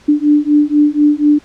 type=beating tone pair; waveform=sine; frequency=293.7 / 297.8 Hz; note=D4 / D4; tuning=0 / +24 cents; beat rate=4.1 Hz; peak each=-11 dBFS; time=0.08-1.39 s; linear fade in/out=10 ms; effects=pink hiss -45 dBFS RMS until 1.44 s + low-pass 6000 Hz 12 dB/octave